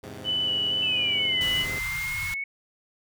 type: chord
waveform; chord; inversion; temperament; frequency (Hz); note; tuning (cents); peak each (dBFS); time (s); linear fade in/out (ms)
10% pulse; E augmented; none; equal with one note detuned; 83.41 / 103.83 / 130.81; E2 / G#2 / B#2; +21 / 0 / 0; -36 / -33 / -34; 0.03-1.79; 5
type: tone with vibrato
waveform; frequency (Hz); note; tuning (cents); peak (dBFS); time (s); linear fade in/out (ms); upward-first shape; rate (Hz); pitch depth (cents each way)
sine; 2972; F#7; +7; -23; 0.24-1.66; 50; square; 2.1; 11
type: exponential two-way sweep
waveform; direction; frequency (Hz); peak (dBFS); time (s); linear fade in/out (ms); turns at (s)
sine; down then up; 2679 to 2000 to 2219; -28; 0.82-2.44; 5; 1.42
type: band-stop noise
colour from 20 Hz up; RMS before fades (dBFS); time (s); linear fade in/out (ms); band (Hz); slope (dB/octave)
pink; -36; 1.41-2.34; 0; 170 to 900; 96
effects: none